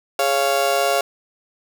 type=chord; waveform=35% pulse; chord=Db major; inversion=second; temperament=just; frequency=415.8 / 554.4 / 693 Hz; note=Ab4 / Db5 / F5; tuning=+2 / 0 / -14 cents; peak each=-23 / -19 / -18 dBFS; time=0.19-1.01 s; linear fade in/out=2 ms; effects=none